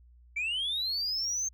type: linear sweep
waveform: sine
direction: up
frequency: 2276 to 6400 Hz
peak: -27 dBFS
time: 0.36-1.49 s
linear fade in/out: 10 ms
effects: tanh soft clip ceiling -27 dBFS + added 60 Hz sine -54 dBFS peak until 1.53 s